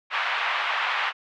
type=band-pass noise; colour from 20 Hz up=pink; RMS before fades=-26 dBFS; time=0.1-1.13 s; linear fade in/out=50 ms; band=870 to 3000 Hz; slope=24 dB/octave; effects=none